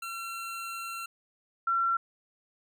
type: tone pair in turn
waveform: 25% pulse / sine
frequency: 1359 / 1359 Hz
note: F6 / F6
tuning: -48 / -48 cents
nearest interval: unison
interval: 0 cents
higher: neither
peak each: -32 / -24 dBFS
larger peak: second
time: 0.02-1.06 / 1.67-1.97 s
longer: first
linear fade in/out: 5 ms
effects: none